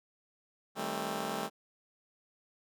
10% pulse chord, A half-diminished seventh, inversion second, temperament just, 158.4 / 198 / 220 / 264 Hz, Eb3 / G3 / A3 / C4, +31 / +18 / 0 / +16 cents, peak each -35 / -31 / -30 / -35 dBFS, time 0.75-1.5 s, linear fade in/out 50 ms, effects none

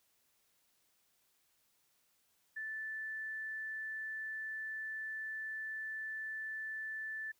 sine tone, 1756 Hz, A6, 4 cents flat, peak -39 dBFS, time 2.56-7.32 s, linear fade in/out 10 ms, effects white hiss -75 dBFS RMS until 7.39 s

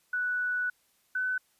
sine tone pair in turn, 1480 / 1507.6 Hz, F#6 / F#6, 0 / +32 cents, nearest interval unison, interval 32 cents, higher second, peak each -27 dBFS, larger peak neither, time 0.13-0.7 / 1.15-1.38 s, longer first, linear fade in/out 5 ms, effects white hiss -69 dBFS RMS until 1.59 s + resampled to 32000 Hz

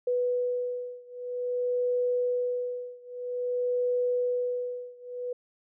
sine beating tone pair, 493 / 493.51 Hz, B4 / B4, -3 / -1 cents, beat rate 0.51 Hz, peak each -29 / -30 dBFS, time 0.07-5.33 s, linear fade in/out 5 ms, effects none

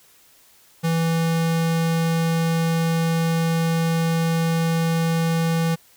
square tone, 164.81 Hz, E3, in tune, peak -19 dBFS, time 0.83-5.76 s, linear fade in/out 20 ms, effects white hiss -54 dBFS RMS until 5.96 s

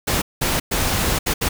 pink noise bursts at uneven times, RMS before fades -20 dBFS, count 5, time 0.07-0.22 / 0.41-0.6 / 0.71-1.19 / 1.26-1.34 / 1.41-1.49 s, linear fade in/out 10 ms, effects none

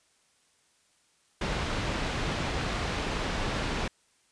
pink low-pass noise, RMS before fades -31 dBFS, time 1.41-3.88 s, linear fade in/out 5 ms, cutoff 4000 Hz, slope 12 dB/octave, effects white hiss -67 dBFS RMS until 4.31 s + resampled to 22050 Hz

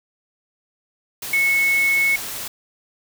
sine tone in noise, 2198 Hz, C#7, 15 cents flat, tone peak -15 dBFS, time 1.33-2.16 s, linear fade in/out 5 ms, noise white, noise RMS -30 dBFS, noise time 1.22-2.48 s, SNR +12 dB, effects none

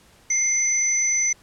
sine tone pair together, 2111 / 6019 Hz, C7 / F#8, +15 / +29 cents, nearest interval octave + tritone, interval 1814 cents, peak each -25 / -19 dBFS, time 0.3-1.33 s, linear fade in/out 5 ms, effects pink hiss -54 dBFS RMS until 1.42 s + low-pass 11000 Hz 12 dB/octave

